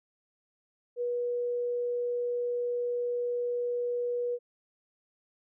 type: tone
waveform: sine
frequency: 484.6 Hz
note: B4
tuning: 33 cents flat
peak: -28 dBFS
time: 0.96-4.39 s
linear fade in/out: 50 ms
effects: none